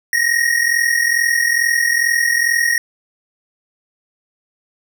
square tone pair together, 1855 / 1897.3 Hz, A#6 / A#6, -9 / +30 cents, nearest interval unison, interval 39 cents, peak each -17 dBFS, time 0.13-2.78 s, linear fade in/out 2 ms, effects none

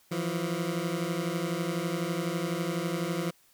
20% pulse beating tone pair, 164.81 / 176.81 Hz, E3 / F3, 0 / +22 cents, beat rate 12 Hz, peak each -27 dBFS, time 0.11-3.31 s, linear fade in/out 10 ms, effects white hiss -63 dBFS RMS until 3.53 s

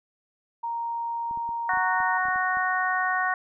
sine tone, 932.3 Hz, A#5, in tune, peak -27 dBFS, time 0.63-2.18 s, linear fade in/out 10 ms
clicks, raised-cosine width 3 ms, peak -34 dBFS, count 10, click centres 1.311 / 1.374 / 1.491 / 1.736 / 1.773 / 2.004 / 2.255 / 2.285 / 2.359 / 2.571 s
harmonic tone, 370 Hz, F#4, in tune, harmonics 2 / 3 / 4 / 5, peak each -28 / -28 / -28 / -28 dBFS, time 1.69-3.34 s, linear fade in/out 2 ms
effects none

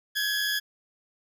20% pulse tone pair together, 1589.9 / 1684 Hz, G6 / G#6, +24 / +24 cents, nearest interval minor second, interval 100 cents, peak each -29 / -21 dBFS, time 0.15-0.6 s, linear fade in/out 20 ms, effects none

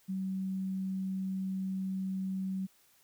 sine tone, 190 Hz, F#3, 46 cents sharp, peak -32 dBFS, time 0.08-2.67 s, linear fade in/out 20 ms, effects white hiss -66 dBFS RMS until 3.03 s

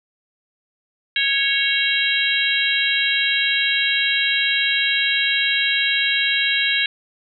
harmonic tone with a mistuned harmonic, 553 Hz, C#5, 4 cents flat, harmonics 3 / 4 / 5 / 6 / 7, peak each -23 / -23 / -23 / -23 / -23 dBFS, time 1.16-6.86 s, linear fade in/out 2 ms, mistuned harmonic 6, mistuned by -48 cents, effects none

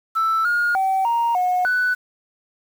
sine tone with pitch steps, 1323 / 1427 / 767 / 934 / 727 / 1490 Hz, E6 / F6 / G5 / A#5 / F#5 / F#6, +6 / +37 / -38 / +3 / -31 / +12 cents, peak -15 dBFS, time 0.15-1.95 s, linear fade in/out 20 ms, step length 300 ms, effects tanh soft clip ceiling -14 dBFS + 7-bit

